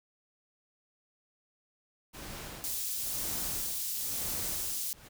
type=noise with tremolo; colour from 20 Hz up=pink; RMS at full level=-42 dBFS; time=2.13-5.09 s; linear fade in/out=20 ms; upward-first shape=sine; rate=1 Hz; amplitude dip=90%
type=high-pass noise; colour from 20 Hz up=white; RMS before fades=-35 dBFS; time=2.64-4.93 s; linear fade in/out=0 ms; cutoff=4800 Hz; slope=12 dB/octave
effects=none